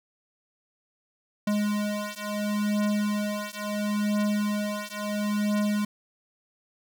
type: beating tone pair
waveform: square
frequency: 207.7 / 208.43 Hz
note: G#3 / G#3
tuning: 0 / +6 cents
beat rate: 0.73 Hz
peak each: -29 dBFS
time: 1.47-5.85 s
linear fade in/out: 5 ms
effects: none